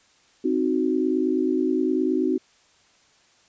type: chord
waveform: sine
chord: C diminished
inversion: none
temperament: equal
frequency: 261.6 / 311.1 / 370 Hz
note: C4 / Eb4 / Gb4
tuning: 0 / 0 / 0 cents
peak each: -24 dBFS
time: 0.44-2.38 s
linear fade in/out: 10 ms
effects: white hiss -59 dBFS RMS until 3.48 s + resampled to 16000 Hz